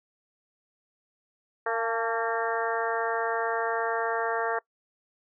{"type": "harmonic tone with a mistuned harmonic", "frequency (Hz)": 228.8, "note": "A#3", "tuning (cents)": -32, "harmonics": [2, 3, 4, 5, 6, 7, 8], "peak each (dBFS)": [-30, -32, -33, -34, -35, -35, -36], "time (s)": [1.66, 4.59], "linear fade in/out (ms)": 5, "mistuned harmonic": 4, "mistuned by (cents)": -40, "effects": ["noise-tail reverb RT60 0.1 s tail -23 dB re dry"]}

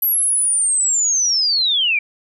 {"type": "linear sweep", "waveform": "sine", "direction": "down", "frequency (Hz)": [11840, 2289], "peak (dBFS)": -14, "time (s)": [0.02, 1.99], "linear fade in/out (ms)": 5, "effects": []}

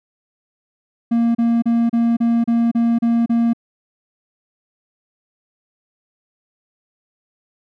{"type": "tone bursts", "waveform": "triangle", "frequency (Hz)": 232.9, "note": "A#3", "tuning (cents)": -1, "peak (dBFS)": -11, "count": 9, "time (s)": [1.11, 3.534], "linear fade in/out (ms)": 10, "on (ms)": 240, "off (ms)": 33, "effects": []}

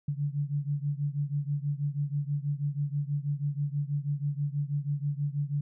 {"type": "beating tone pair", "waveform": "sine", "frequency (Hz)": [142, 148.2], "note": ["C#3", "D3"], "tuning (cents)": [42, 16], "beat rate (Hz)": 6.2, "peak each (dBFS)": [-30, -32], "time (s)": [0.08, 5.61], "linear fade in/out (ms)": 5, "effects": []}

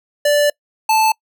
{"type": "tone pair in turn", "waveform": "square", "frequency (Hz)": [585, 876.5], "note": ["D5", "A5"], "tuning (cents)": [-7, -7], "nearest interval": "perfect fifth", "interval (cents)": 700, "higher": "second", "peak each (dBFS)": -12, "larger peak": "neither", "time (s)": [[0.25, 0.5], [0.89, 1.12]], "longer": "first", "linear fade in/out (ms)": 5, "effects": ["noise-tail reverb RT60 0.1 s tail -26 dB re dry"]}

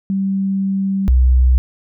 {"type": "tone pair in turn", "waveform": "sine", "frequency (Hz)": [194.1, 63.37], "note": ["G3", "B1"], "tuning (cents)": [-17, 45], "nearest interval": "octave + perfect fifth", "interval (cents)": 1938, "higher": "first", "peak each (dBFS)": [-15, -8], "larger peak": "second", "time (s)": [[0.1, 1.08], [1.08, 1.58]], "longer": "first", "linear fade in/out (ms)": 0, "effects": []}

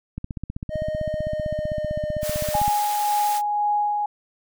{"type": "click train", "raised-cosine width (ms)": 5, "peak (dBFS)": -17, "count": 40, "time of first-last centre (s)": [0.18, 2.68], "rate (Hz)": 15.6}
{"type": "tone with pitch glide", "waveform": "triangle", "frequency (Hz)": [619, 607.7], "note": ["D#5", "D#5"], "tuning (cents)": [-9, -41], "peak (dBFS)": -23, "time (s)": [0.69, 2.62], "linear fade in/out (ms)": 50, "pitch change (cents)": -32, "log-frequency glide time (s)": [0.84, 2.04]}
{"type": "high-pass noise", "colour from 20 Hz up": "white", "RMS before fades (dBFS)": -32, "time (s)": [2.21, 3.42], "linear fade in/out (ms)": 50, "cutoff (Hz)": 450, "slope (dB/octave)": 48}
{"type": "tone with tremolo", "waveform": "sine", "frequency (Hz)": 830.6, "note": "G#5", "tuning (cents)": 0, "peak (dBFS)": -18, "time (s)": [2.54, 4.06], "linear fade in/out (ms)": 5, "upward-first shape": "sine", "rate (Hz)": 1.9, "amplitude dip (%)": 30}
{"effects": []}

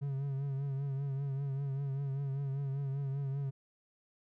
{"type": "tone with vibrato", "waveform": "triangle", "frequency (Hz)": 137.9, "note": "C#3", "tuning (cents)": -9, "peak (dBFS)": -31, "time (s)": [0.01, 3.51], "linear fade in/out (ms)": 20, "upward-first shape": "triangle", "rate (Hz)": 5.1, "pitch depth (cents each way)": 59, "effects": []}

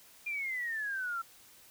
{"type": "exponential sweep", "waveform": "sine", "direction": "down", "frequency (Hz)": [2425, 1335], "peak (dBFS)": -33, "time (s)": [0.26, 1.22], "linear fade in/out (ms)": 10, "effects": ["white hiss -58 dBFS RMS until 1.7 s"]}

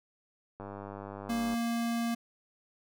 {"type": "click train", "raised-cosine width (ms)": 1, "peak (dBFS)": -28, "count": 95, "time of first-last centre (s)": [0.6, 1.541], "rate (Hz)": 99.9}
{"type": "tone", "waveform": "square", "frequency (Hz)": 233.1, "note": "A#3", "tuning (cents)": 0, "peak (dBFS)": -30, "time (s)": [1.29, 2.15], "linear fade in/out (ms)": 10}
{"effects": []}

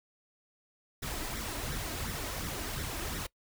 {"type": "noise with flanger", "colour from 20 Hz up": "pink", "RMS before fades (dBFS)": -37, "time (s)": [1.02, 3.27], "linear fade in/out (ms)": 10, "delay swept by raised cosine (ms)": [0.53, 3.23], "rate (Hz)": 2.8, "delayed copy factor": 0.6, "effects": ["noise-tail reverb RT60 0.1 s tail -22 dB re dry"]}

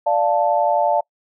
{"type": "chord", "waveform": "sine", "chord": "D minor", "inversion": "none", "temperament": "equal", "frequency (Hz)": [587.3, 698.5, 880], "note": ["D5", "F5", "A5"], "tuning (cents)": [0, 0, 0], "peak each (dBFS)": -19, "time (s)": [0.06, 1.01], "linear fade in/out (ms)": 10, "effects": ["noise-tail reverb RT60 0.1 s tail -25 dB re dry"]}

